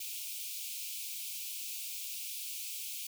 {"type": "high-pass noise", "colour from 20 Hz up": "white", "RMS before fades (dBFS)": -41, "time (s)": [0, 3.07], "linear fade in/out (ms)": 5, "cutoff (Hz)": 2300, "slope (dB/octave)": 96, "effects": []}